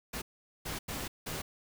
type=noise bursts at uneven times; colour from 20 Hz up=pink; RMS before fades=-38 dBFS; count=4; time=0.13-0.22 / 0.65-0.79 / 0.88-1.08 / 1.26-1.42 s; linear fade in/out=10 ms; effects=none